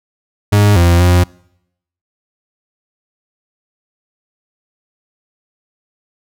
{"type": "tone with pitch steps", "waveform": "40% pulse", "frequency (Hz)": [103.1, 86.4, 88.7], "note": ["G#2", "F2", "F2"], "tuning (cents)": [-12, -18, 27], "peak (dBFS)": -6, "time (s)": [0.52, 1.24], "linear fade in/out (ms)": 10, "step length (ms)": 240, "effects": ["noise-tail reverb RT60 0.8 s tail -26 dB re dry"]}